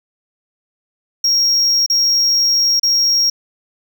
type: tone with dropouts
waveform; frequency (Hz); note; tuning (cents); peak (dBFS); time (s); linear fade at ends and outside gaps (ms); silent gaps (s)
triangle; 5588; F8; 0; -10; 1.24-3.3; 5; 1.863-1.899 / 2.797-2.831
effects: none